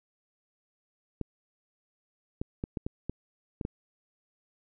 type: clicks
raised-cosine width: 3 ms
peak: -19 dBFS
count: 8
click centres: 1.213 / 2.415 / 2.639 / 2.772 / 2.865 / 3.096 / 3.612 / 3.651 s
effects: none